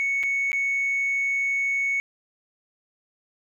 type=tone with dropouts; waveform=sine; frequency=2217 Hz; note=C#7; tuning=in tune; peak=-20 dBFS; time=0-2 s; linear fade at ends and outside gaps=0 ms; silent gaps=0.23-0.235 / 0.518-0.53 s; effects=tanh soft clip ceiling -19 dBFS + 10-bit